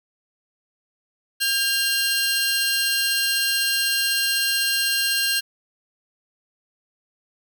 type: tone cluster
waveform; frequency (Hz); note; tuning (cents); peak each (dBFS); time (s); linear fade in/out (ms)
sawtooth; 1607 / 2792 / 4196; G6 / F7 / C8; +43 / -1 / +4; -21; 1.4-5.41; 20
effects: none